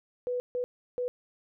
sine tone bursts at uneven times, 493.9 Hz, B4, in tune, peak -28 dBFS, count 3, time 0.27-0.4 / 0.55-0.64 / 0.98-1.08 s, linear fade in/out 0 ms, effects none

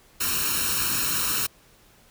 white noise with comb filter, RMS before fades -25 dBFS, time 0.2-1.47 s, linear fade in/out 10 ms, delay 0.73 ms, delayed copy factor +0.8, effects pink hiss -56 dBFS RMS until 2.1 s

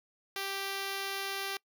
5% pulse tone, 392 Hz, G4, in tune, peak -23 dBFS, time 0.36-1.57 s, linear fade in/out 2 ms, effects noise-tail reverb RT60 0.1 s tail -24 dB re dry

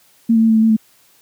sine tone with pitch steps, 228.9 / 223.7 / 225 / 221.7 / 220 / 223.7 / 218.7 Hz, A#3 / A3 / A3 / A3 / A3 / A3 / A3, -31 / +29 / +39 / +13 / 0 / +29 / -10 cents, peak -9 dBFS, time 0.29-0.766 s, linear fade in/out 10 ms, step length 68 ms, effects white hiss -53 dBFS RMS until 1.21 s + high-pass 60 Hz 12 dB/octave

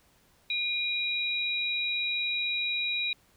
sine tone pair together, 2425 / 3849 Hz, D#7 / B7, -45 / -45 cents, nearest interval minor sixth, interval 800 cents, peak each -30 / -30 dBFS, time 0.5-3.13 s, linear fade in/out 2 ms, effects pink hiss -64 dBFS RMS until 3.36 s

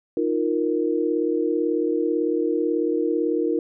sine chord, Eb suspended second, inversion none, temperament equal, 311.1 / 349.2 / 466.2 Hz, Eb4 / F4 / Bb4, 0 / 0 / 0 cents, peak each -24 dBFS, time 0.17-3.59 s, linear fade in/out 2 ms, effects none

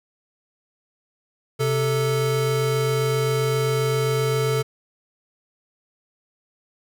square tone pair together, 130.81 / 440 Hz, C3 / A4, 0 / 0 cents, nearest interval octave + major sixth, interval 2100 cents, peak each -23 dBFS, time 1.59-4.63 s, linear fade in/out 20 ms, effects none

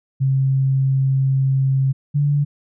sine tone pair in turn, 134.3 / 144.51 Hz, C3 / D3, +46 / -28 cents, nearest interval minor second, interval 126 cents, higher second, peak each -14 dBFS, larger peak neither, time 0.2-1.93 / 2.14-2.45 s, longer first, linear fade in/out 20 ms, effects none

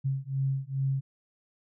sine beating tone pair, 134.2 / 136.6 Hz, C3 / C#3, +44 / -25 cents, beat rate 2.4 Hz, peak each -30 dBFS, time 0.04-1.01 s, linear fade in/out 20 ms, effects none

